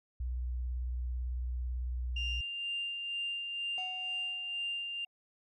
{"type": "tone with vibrato", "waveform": "sine", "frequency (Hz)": 61.74, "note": "B1", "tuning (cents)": 0, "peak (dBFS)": -32, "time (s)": [0.2, 2.41], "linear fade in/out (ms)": 5, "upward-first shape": "square", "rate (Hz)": 18, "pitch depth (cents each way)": 36}
{"type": "tone with tremolo", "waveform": "sine", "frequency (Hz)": 2794, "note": "F7", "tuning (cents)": 0, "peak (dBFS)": -32, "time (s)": [2.16, 5.05], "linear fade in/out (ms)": 5, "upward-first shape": "sine", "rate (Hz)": 2.1, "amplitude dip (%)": 40}
{"type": "tone with exponential decay", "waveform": "triangle", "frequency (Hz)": 740, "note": "F#5", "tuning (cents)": 0, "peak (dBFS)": -38, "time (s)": [3.78, 5.07], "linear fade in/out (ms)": 0, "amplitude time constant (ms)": 280}
{"effects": ["tanh soft clip ceiling -28 dBFS"]}